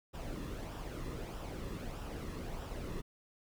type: noise with flanger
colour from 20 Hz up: brown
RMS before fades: -42 dBFS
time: 0.13-3.02 s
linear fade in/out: 20 ms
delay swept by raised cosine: 0.46 to 1.35 ms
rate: 1.6 Hz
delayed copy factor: -0.5
effects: none